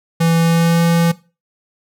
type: tone with pitch glide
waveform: square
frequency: 166 to 168.51 Hz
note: E3 to E3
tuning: +12 to +38 cents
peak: -12 dBFS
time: 0.2-1.12 s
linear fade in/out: 10 ms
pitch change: +26 cents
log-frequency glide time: 0.39-0.83 s
effects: noise-tail reverb RT60 0.3 s tail -18 dB re dry